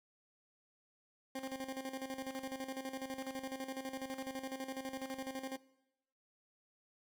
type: tone with tremolo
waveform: 20% pulse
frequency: 265.1 Hz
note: C4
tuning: 23 cents sharp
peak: -34 dBFS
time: 1.35-5.57 s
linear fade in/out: 5 ms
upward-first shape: square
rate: 12 Hz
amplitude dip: 65%
effects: noise-tail reverb RT60 0.9 s tail -21 dB re dry

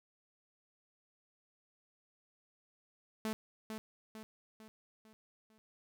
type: tone with echo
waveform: sawtooth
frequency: 218.5 Hz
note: A3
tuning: 12 cents flat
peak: -31 dBFS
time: 3.25-3.33 s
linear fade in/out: 0 ms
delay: 450 ms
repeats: 5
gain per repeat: -6 dB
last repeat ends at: 5.58 s
effects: none

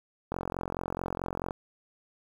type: click train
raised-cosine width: 1 ms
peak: -18 dBFS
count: 54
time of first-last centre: 0.32-1.508 s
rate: 44.6 Hz
effects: 8-bit

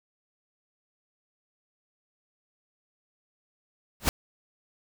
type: noise with exponential growth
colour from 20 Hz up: pink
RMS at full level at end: -18 dBFS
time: 4-4.09 s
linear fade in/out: 0 ms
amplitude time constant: 19 ms
effects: none

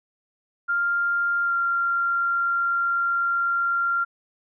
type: tone with pitch glide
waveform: sine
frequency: 1396.9 to 1384 Hz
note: F6 to F6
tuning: 0 to -16 cents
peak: -20 dBFS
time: 0.68-4.05 s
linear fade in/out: 20 ms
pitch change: -16 cents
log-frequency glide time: 1.43-1.53 s
effects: none

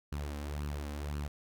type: tone with flanger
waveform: sawtooth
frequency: 73 Hz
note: D2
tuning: 10 cents flat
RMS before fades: -38 dBFS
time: 0.12-1.28 s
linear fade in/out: 5 ms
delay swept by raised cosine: 0.69 to 3.89 ms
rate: 1.9 Hz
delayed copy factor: +0.6
effects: none

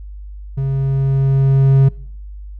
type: tone with level ramp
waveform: triangle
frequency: 135.6 Hz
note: C#3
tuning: 38 cents flat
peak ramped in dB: -14 to -4 dBFS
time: 0.57-1.89 s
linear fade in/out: 10 ms
effects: noise-tail reverb RT60 0.6 s tail -23 dB re dry + added 50 Hz sine -29 dBFS peak until 2.59 s

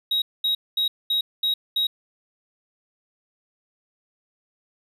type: tone bursts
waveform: triangle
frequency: 3806 Hz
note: A#7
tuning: 35 cents sharp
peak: -18 dBFS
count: 6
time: 0.11-1.87 s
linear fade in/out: 5 ms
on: 110 ms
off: 220 ms
effects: none

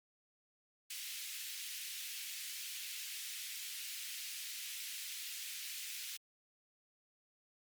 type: high-pass noise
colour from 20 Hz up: pink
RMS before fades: -45 dBFS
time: 0.9-6.17 s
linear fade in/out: 5 ms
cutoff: 2300 Hz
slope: 24 dB/octave
effects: Opus 48 kbps

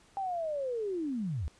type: linear sweep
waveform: sine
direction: down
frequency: 798 to 61.74 Hz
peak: -31 dBFS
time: 0.17-1.48 s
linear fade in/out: 0 ms
effects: pink hiss -62 dBFS RMS until 1.59 s + resampled to 22050 Hz

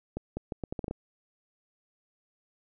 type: accelerating click train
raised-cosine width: 2 ms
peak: -20 dBFS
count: 9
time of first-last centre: 0.17-0.911 s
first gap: 200 ms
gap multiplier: 0.76
effects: none

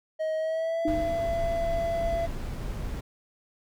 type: tone with pitch glide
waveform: triangle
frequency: 631 to 672.4 Hz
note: D#5 to E5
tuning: +24 to +34 cents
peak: -24 dBFS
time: 0.19-2.27 s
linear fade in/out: 20 ms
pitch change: +110 cents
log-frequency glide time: 0.37-0.91 s
type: tone with exponential decay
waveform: sine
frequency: 311.1 Hz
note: D#4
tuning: in tune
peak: -23 dBFS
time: 0.85-1.45 s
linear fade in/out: 5 ms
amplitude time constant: 130 ms
type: noise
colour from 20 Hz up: brown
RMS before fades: -33 dBFS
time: 0.87-3.01 s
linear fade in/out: 10 ms
effects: none

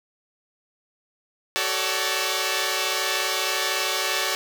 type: chord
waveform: 5% pulse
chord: D major seventh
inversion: first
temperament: equal with one note detuned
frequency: 376.7 / 440 / 554.4 / 587.3 Hz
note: F#4 / A4 / C#5 / D5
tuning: +31 / 0 / 0 / 0 cents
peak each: -17 dBFS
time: 1.56-4.35 s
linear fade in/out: 0 ms
effects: none

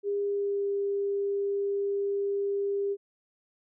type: tone with pitch glide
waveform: sine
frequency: 404.4 to 400.2 Hz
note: G#4 to G4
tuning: -46 to +36 cents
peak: -26 dBFS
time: 0.03-2.97 s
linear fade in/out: 50 ms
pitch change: -18 cents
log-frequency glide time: 0.21-0.69 s
effects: none

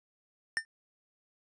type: tone with exponential decay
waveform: square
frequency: 1800 Hz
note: A6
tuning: 39 cents sharp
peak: -24 dBFS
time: 0.57-0.65 s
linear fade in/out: 0 ms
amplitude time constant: 17 ms
effects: resampled to 24000 Hz

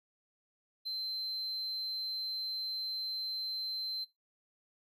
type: tone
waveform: triangle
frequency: 4100 Hz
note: C8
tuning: 36 cents flat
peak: -33 dBFS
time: 0.85-4.05 s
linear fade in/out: 20 ms
effects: noise-tail reverb RT60 0.2 s tail -22 dB re dry + tanh soft clip ceiling -31 dBFS

